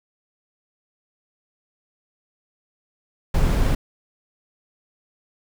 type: noise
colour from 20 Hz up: brown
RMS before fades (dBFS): -18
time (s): 3.34-3.75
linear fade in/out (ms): 5
effects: none